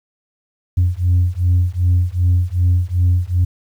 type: beating tone pair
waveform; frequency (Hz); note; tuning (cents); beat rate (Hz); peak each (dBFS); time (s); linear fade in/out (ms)
sine; 87.9 / 90.5; F2 / F#2; +12 / -38; 2.6; -14; 0.77-3.45; 10
effects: tanh soft clip ceiling -8 dBFS + 8-bit